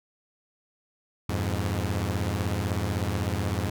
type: tone cluster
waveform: sawtooth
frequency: 87.2 / 103.3 / 122.9 Hz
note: F2 / G#2 / B2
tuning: -2 / -9 / -8 cents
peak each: -25 / -25 / -33 dBFS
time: 1.29-3.7 s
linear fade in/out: 5 ms
effects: none